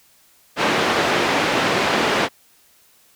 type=band-pass noise; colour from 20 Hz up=pink; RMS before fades=-19 dBFS; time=0.56-2.29 s; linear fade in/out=50 ms; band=270 to 3300 Hz; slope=12 dB/octave; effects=white hiss -55 dBFS RMS until 3.15 s